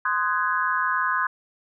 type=chord; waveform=sine; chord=Ab dominant seventh; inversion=first; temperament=just; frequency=1038.3 / 1245.9 / 1495.1 / 1661.2 Hz; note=C6 / Eb6 / Gb6 / Ab6; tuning=-14 / +2 / +18 / 0 cents; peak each=-25 / -27 / -27 / -27 dBFS; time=0.05-1.27 s; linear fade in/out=5 ms; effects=none